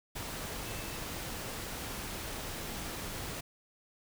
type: tone in noise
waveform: sine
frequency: 2637 Hz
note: E7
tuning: in tune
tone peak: -51 dBFS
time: 0.65-0.98 s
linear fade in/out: 10 ms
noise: pink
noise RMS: -40 dBFS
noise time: 0.15-3.41 s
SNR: -14 dB
effects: none